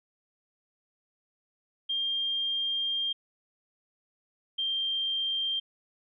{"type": "tone pair in turn", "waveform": "sine", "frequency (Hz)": [3200, 3174], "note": ["G7", "G7"], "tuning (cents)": [35, 21], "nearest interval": "unison", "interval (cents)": 14, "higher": "first", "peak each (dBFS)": -27, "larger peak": "neither", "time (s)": [[1.89, 3.13], [4.58, 5.6]], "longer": "first", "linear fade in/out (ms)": 10, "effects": []}